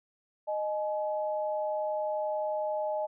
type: tone pair together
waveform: sine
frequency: 616.8 / 848 Hz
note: D#5 / G#5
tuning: -15 / +36 cents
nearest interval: tritone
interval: 551 cents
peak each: -30 / -34 dBFS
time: 0.47-3.07 s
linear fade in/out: 20 ms
effects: none